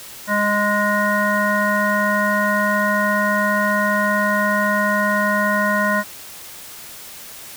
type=harmonic tone with a mistuned harmonic; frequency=207.4 Hz; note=G#3; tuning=2 cents flat; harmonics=1 / 3 / 5 / 7 / 9; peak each=-22 / -22 / -22 / -22 / -22 dBFS; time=0.27-6.04 s; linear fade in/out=50 ms; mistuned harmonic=1; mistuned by=-18 cents; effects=white hiss -37 dBFS RMS until 7.56 s